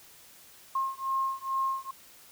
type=beating tone pair; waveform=sine; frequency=1069 / 1071.3 Hz; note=C6 / C6; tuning=+37 / +41 cents; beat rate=2.3 Hz; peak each=-31 dBFS; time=0.75-1.91 s; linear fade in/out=5 ms; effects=white hiss -54 dBFS RMS until 2.31 s